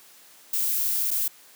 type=noise with dropouts; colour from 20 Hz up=violet; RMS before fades=-25 dBFS; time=0.53-1.28 s; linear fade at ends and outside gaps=5 ms; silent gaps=1.107-1.112 s; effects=white hiss -52 dBFS RMS until 1.55 s + high-pass 200 Hz 12 dB/octave